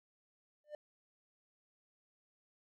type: tone with exponential growth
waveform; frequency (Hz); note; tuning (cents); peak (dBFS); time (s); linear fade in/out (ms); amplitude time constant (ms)
triangle; 598; D5; +31; -37; 0.64-0.75; 2; 23
effects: none